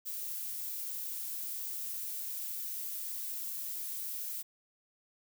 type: noise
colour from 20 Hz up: violet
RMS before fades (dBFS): -39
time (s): 0.05-4.43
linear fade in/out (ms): 20
effects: none